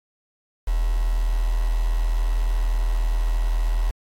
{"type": "tone with quantisation", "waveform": "sine", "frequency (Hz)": 40.35, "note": "E1", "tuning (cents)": -36, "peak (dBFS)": -18, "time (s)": [0.67, 3.91], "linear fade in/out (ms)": 10, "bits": 6, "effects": ["AAC 48 kbps"]}